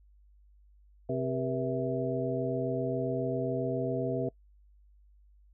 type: harmonic tone with a mistuned harmonic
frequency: 130.81 Hz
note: C3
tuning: in tune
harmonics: 1 / 2 / 3 / 4 / 5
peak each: -35 / -35 / -35 / -35 / -35 dBFS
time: 1.09-4.29 s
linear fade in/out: 5 ms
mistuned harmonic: 4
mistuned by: -150 cents
effects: noise-tail reverb RT60 0.1 s tail -24 dB re dry + added 50 Hz sine -57 dBFS peak until 5.53 s